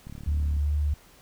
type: click train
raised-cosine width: 5 ms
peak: -28 dBFS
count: 19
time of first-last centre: 0.07-0.566 s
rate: 36.3 Hz
type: tone with vibrato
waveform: sine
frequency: 73.4 Hz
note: D2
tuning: in tune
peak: -22 dBFS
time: 0.27-0.94 s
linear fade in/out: 5 ms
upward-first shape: sine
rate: 2.5 Hz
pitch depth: 17 cents each way
effects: pink hiss -55 dBFS RMS until 1.21 s